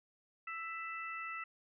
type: harmonic tone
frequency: 662 Hz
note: E5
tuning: 7 cents sharp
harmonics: 2 / 3 / 4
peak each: -43 / -45 / -46 dBFS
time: 0.47-1.44 s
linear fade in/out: 5 ms
effects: none